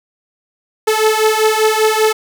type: beating tone pair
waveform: sawtooth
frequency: 432.6 / 437.7 Hz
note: A4 / A4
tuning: -29 / -9 cents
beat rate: 5.1 Hz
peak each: -10 dBFS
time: 0.87-2.13 s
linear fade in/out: 10 ms
effects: none